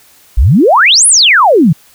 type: exponential two-way sweep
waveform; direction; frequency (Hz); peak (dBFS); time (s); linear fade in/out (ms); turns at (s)
sine; up then down; 46.25 to 11000 to 138.9; -3; 0.37-1.73; 10; 1.07
effects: white hiss -44 dBFS RMS until 1.94 s